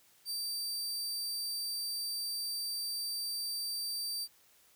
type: tone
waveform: sawtooth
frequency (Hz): 4659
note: D8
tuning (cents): -15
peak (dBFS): -32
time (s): 0.25-4.28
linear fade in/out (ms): 50
effects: white hiss -65 dBFS RMS until 4.75 s